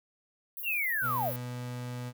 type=high-pass noise; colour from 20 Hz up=pink; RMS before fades=-39 dBFS; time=0.57-1.36 s; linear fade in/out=0 ms; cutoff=12000 Hz; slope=48 dB/octave
type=linear sweep; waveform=sine; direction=down; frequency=2868 to 466.2 Hz; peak=-28 dBFS; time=0.63-1.33 s; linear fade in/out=50 ms
type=tone; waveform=35% pulse; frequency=123.47 Hz; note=B2; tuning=in tune; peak=-34 dBFS; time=1.01-2.13 s; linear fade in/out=50 ms
effects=none